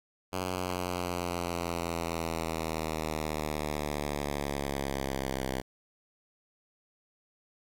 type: linear sweep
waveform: 5% pulse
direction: down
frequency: 92.5 to 65 Hz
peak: -20 dBFS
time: 0.32-5.62 s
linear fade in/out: 20 ms
effects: AAC 64 kbps